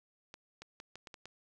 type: clicks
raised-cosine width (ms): 0.2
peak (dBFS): -30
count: 7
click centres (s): 0.341 / 0.62 / 0.801 / 0.956 / 1.072 / 1.142 / 1.256
effects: none